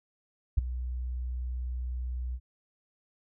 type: tone with ADSR envelope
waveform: sine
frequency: 62 Hz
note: B1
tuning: 7 cents sharp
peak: -16 dBFS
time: 0.57-2.4 s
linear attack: 12 ms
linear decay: 12 ms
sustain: -15 dB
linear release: 57 ms
effects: none